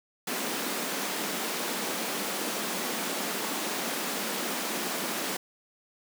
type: high-pass noise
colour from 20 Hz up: pink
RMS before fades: -32 dBFS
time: 0.27-5.37 s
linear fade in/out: 5 ms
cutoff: 190 Hz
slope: 48 dB/octave
effects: none